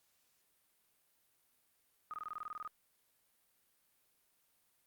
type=tone bursts; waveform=sine; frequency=1244.5 Hz; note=D#6; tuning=in tune; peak=-40 dBFS; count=12; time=2.11-2.676 s; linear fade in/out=0 ms; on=27 ms; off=22 ms; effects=white hiss -75 dBFS RMS until 4.86 s + Opus 48 kbps